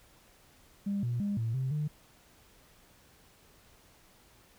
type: tone with pitch steps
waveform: sine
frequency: 200.5 / 120.3 / 203.1 / 113.6 / 131.3 / 150.1 Hz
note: G3 / B2 / G#3 / A#2 / C3 / D3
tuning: +39 / -45 / -38 / -44 / +6 / +38 cents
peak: -28 dBFS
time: 0.86-1.88 s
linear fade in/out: 10 ms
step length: 170 ms
effects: tanh soft clip ceiling -25 dBFS + pink hiss -61 dBFS RMS until 4.58 s